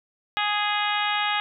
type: harmonic tone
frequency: 415.3 Hz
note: G#4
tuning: in tune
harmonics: 2 / 3 / 4 / 5 / 6 / 7 / 8 / 9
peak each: -27 / -29 / -30 / -31 / -32 / -32 / -33 / -34 dBFS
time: 0.37-1.4 s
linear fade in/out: 0 ms
effects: none